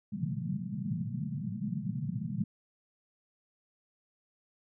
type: band-pass noise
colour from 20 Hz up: white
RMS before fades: -35 dBFS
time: 0.12-2.44 s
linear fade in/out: 5 ms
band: 110 to 220 Hz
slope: 96 dB/octave
effects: none